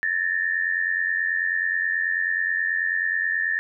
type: tone pair together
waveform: sine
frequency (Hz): 1736.7 / 1826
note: A6 / A#6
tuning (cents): -23 / -36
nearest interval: minor second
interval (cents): 87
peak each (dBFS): -24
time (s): 0.03-3.59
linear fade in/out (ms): 0
effects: none